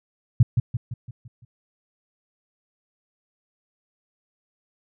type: tone with echo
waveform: sine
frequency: 119.7 Hz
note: A#2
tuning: 46 cents sharp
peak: -9 dBFS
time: 0.4-0.43 s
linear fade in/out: 5 ms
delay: 170 ms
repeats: 6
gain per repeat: -6 dB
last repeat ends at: 1.45 s
effects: none